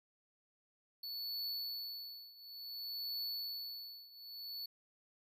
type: tone with tremolo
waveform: square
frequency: 4441 Hz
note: C#8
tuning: 2 cents sharp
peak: -38 dBFS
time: 1.03-4.66 s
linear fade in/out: 5 ms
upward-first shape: triangle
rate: 0.57 Hz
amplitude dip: 90%
effects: none